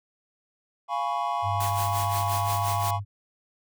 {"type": "chord", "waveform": "triangle", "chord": "C# dominant seventh", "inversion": "first", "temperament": "equal", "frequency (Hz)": [698.5, 830.6, 987.8, 1108.7], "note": ["E#5", "G#5", "B5", "C#6"], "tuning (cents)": [0, 0, 0, 0], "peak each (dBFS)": -29, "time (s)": [0.88, 3], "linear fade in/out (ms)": 50}
{"type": "tone with pitch glide", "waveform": "sine", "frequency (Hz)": [100, 101.22], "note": ["G2", "G#2"], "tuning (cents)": [35, -44], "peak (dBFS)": -28, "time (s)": [1.42, 3.05], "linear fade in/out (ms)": 50, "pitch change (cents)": 21, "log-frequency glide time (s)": [2.33, 2.5]}
{"type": "noise with tremolo", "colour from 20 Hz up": "white", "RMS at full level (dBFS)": -33, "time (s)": [1.6, 2.91], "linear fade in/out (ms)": 5, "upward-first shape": "sine", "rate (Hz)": 5.7, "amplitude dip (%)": 70}
{"effects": []}